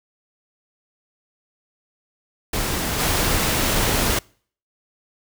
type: noise with level steps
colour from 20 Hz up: pink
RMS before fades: -24 / -20 dBFS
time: 2.53-4.19 s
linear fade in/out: 5 ms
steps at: 2.98 s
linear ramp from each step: 20 ms
effects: noise-tail reverb RT60 0.5 s tail -26 dB re dry